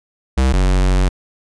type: tone pair in turn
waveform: square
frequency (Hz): 65.41 / 46.48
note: C2 / F#1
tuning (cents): 0 / +9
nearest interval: tritone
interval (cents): 591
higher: first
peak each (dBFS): -12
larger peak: neither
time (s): 0.37-0.53 / 0.53-1.09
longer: second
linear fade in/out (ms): 10
effects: resampled to 22050 Hz